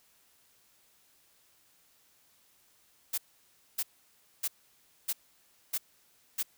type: noise bursts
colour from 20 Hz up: blue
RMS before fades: -31 dBFS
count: 6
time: 3.13-6.43 s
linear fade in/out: 10 ms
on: 50 ms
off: 600 ms
effects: white hiss -66 dBFS RMS until 6.57 s